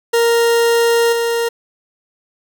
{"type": "tone with level steps", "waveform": "40% pulse", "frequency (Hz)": 466.2, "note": "A#4", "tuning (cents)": 0, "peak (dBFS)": [-10, -14], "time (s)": [0.13, 1.49], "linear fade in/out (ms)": 10, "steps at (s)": 1.12, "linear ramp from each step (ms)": 10, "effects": ["7-bit"]}